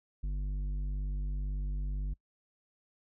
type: tone with tanh clipping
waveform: sine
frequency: 49 Hz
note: G1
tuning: in tune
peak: -33 dBFS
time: 0.23-2.14 s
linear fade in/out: 10 ms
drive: 9 dB
effects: noise-tail reverb RT60 0.1 s tail -24 dB re dry